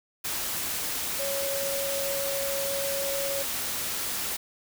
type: tone in noise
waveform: sine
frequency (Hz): 554.4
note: C#5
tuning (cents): 0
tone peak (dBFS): -30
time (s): 1.19-3.43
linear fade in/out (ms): 10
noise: white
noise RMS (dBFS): -31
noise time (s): 0.24-4.37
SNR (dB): -2
effects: none